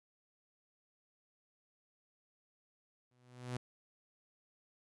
sawtooth tone with exponential growth, 124.2 Hz, B2, 10 cents sharp, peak -32 dBFS, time 3.11-3.57 s, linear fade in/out 5 ms, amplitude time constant 100 ms, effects resampled to 24000 Hz

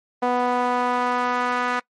sawtooth tone with band-pass filter sweep, 246.9 Hz, B3, in tune, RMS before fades -22 dBFS, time 0.22-1.8 s, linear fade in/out 10 ms, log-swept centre 760 to 1400 Hz, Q 1.7, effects noise-tail reverb RT60 0.1 s tail -22 dB re dry + MP3 48 kbps

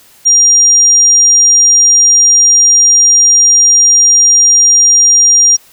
sine tone, 5700 Hz, F8, 34 cents sharp, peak -3 dBFS, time 0.25-5.57 s, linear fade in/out 20 ms, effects white hiss -43 dBFS RMS until 5.72 s

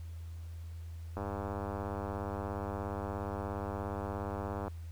click train, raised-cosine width 1 ms, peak -24 dBFS, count 352, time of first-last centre 1.17-4.68 s, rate 100 Hz, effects added 83 Hz sine -41 dBFS peak until 4.91 s + pink hiss -63 dBFS RMS until 4.91 s

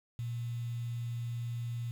sine tone with quantisation, 118.6 Hz, A#2, 30 cents sharp, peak -34 dBFS, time 0.19-1.91 s, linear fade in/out 0 ms, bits 9, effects none

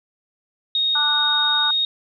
sine tone, 3729 Hz, A#7, in tune, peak -17 dBFS, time 0.75-1.85 s, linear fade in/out 2 ms
harmonic tone, 294.5 Hz, D4, 5 cents sharp, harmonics 3 / 4 / 5, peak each -27 / -28 / -24 dBFS, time 0.95-1.71 s, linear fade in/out 5 ms
effects none

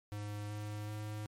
square tone with pitch steps, 103.83 / 104.98 / 106.13 Hz, G#2 / G#2 / G#2, 0 / +19 / +38 cents, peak -40 dBFS, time 0.12-1.26 s, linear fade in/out 0 ms, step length 380 ms, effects MP3 64 kbps

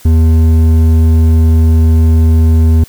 sine tone with hard clipping, 80.6 Hz, E2, 38 cents flat, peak -6 dBFS, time 0.05-2.84 s, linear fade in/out 5 ms, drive 8 dB, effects white hiss -39 dBFS RMS until 2.88 s

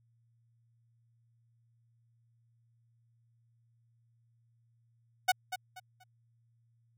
sawtooth tone with echo, 740 Hz, F#5, in tune, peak -19 dBFS, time 5.28-5.32 s, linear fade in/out 10 ms, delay 240 ms, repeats 3, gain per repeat -11 dB, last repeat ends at 6.04 s, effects added 116 Hz sine -67 dBFS peak until 6.97 s

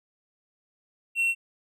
triangle tone, 2720 Hz, F7, 46 cents flat, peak -20 dBFS, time 1.15-1.35 s, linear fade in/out 50 ms, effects none

